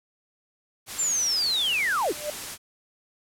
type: noise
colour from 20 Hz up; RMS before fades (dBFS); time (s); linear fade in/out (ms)
white; -35; 0.86-2.58; 50
type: linear sweep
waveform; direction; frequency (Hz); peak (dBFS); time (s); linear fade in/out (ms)
sine; down; 7459 to 246.9; -22; 0.98-2.13; 20
type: tone with exponential growth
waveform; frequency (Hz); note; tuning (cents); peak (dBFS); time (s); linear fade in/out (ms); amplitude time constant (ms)
sine; 597; D5; +28; -24; 2.08-2.3; 2; 47
effects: low-pass 12000 Hz 12 dB/octave